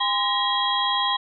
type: tone cluster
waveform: sine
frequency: 813 / 1032 / 1894 / 3276 / 3890 Hz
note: G#5 / C6 / A#6 / G#7 / B7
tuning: -37 / -24 / +27 / -24 / -27 cents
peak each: -28 / -24 / -31 / -24 / -31 dBFS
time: 0-1.17 s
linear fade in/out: 10 ms
effects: none